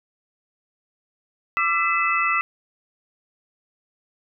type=tone cluster; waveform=sine; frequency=1176 / 1348 / 2012 / 2616 Hz; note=D6 / E6 / B6 / E7; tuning=+2 / +38 / +32 / -14 cents; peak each=-24 dBFS; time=1.57-2.41 s; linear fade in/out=0 ms; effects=none